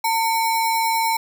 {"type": "tone with sample-and-hold", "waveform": "sine", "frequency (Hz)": 905, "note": "A5", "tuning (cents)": 48, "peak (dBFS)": -17, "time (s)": [0.04, 1.17], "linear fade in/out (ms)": 5, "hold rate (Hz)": 3150, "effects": []}